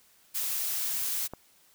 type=noise; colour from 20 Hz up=blue; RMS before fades=-31 dBFS; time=0.34-1.28 s; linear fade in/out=20 ms
type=click; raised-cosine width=1 ms; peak=-24 dBFS; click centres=1.336 s
effects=white hiss -62 dBFS RMS until 1.74 s